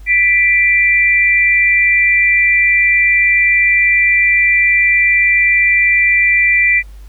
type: tone pair together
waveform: sine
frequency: 1975.5 / 2356 Hz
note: B6 / D7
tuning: 0 / +5 cents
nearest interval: minor third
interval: 305 cents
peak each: -11 dBFS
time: 0.06-6.83 s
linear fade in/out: 50 ms
effects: added 50 Hz sine -31 dBFS peak until 7.08 s + pink hiss -50 dBFS RMS until 7.08 s